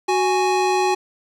square tone pair together, 370 / 830.6 Hz, F#4 / G#5, 0 / 0 cents, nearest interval octave + major second, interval 1400 cents, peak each -20 dBFS, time 0.08-0.95 s, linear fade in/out 10 ms, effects low-pass 7000 Hz 12 dB/octave + 8-bit

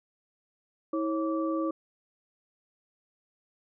sine tone cluster, 323 / 546 / 1159 Hz, E4 / C#5 / D6, -35 / -26 / -23 cents, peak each -28 / -33 / -36 dBFS, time 0.93-1.71 s, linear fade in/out 5 ms, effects none

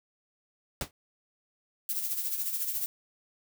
pink noise with exponential decay, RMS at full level -28 dBFS, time 0.81-0.91 s, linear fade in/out 1 ms, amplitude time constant 20 ms
violet noise with tremolo, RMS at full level -30 dBFS, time 1.89-2.86 s, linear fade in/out 0 ms, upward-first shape sine, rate 14 Hz, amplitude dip 55%
effects none

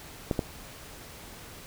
clicks, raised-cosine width 2 ms, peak -12 dBFS, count 2, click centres 0.312 / 0.392 s, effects pink hiss -46 dBFS RMS until 1.66 s

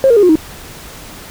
sine tone with pitch steps, 535 / 468.4 / 410.2 / 359.1 / 314.5 Hz, C5 / A#4 / G#4 / F4 / D#4, +38 / +8 / -21 / +48 / +19 cents, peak -4 dBFS, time 0.04-0.355 s, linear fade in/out 0 ms, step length 63 ms, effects tanh soft clip ceiling 0 dBFS + pink hiss -33 dBFS RMS until 1.3 s

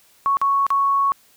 sine tone with dropouts, 1108.7 Hz, C#6, in tune, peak -15 dBFS, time 0.26-1.12 s, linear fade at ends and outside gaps 0 ms, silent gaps 0.37-0.415 / 0.666-0.704 s, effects white hiss -55 dBFS RMS until 1.36 s

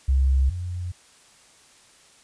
sine tone pair in turn, 66.6 / 89.16 Hz, C2 / F2, +31 / +36 cents, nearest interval perfect fourth, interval 505 cents, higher second, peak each -16 / -27 dBFS, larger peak first, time 0.08-0.5 / 0.5-0.92 s, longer neither, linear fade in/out 10 ms, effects white hiss -54 dBFS RMS until 2.23 s + resampled to 22050 Hz

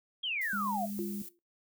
sine exponential sweep, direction down, 3322 to 648 Hz, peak -31 dBFS, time 0.23-0.86 s, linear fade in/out 10 ms
violet noise, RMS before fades -46 dBFS, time 0.41-1.29 s, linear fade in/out 5 ms
sine tone, 204.4 Hz, G#3, 27 cents flat, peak -36 dBFS, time 0.53-1.22 s, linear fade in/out 2 ms
sine tone with exponential decay, 346.7 Hz, F4, 13 cents flat, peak -31 dBFS, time 0.99-1.39 s, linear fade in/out 0 ms, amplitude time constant 85 ms
effects noise-tail reverb RT60 0.2 s tail -17 dB re dry

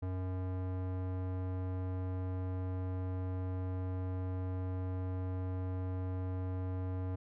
square tone with low-pass filter, 92.5 Hz, F#2, in tune, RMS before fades -37 dBFS, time 0.02-7.16 s, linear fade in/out 10 ms, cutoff 1000 Hz, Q 0.65, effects none

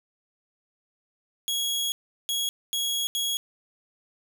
sawtooth tone bursts at uneven times, 3322 Hz, G#7, in tune, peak -22 dBFS, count 4, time 1.48-1.92 / 2.29-2.49 / 2.73-3.07 / 3.15-3.37 s, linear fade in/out 0 ms, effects none

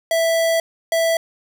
square tone bursts at uneven times, 659.3 Hz, E5, in tune, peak -16 dBFS, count 2, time 0.11-0.6 / 0.92-1.17 s, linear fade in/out 2 ms, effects none

